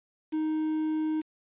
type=tone with quantisation; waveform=triangle; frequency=311.8 Hz; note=D#4; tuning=4 cents sharp; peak=-24 dBFS; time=0.32-1.22 s; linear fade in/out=20 ms; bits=8; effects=resampled to 8000 Hz